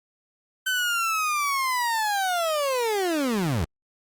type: linear sweep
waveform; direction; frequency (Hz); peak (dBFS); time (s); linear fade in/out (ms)
30% pulse; down; 1536 to 69.3; -20; 0.66-3.65; 10
effects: Opus 48 kbps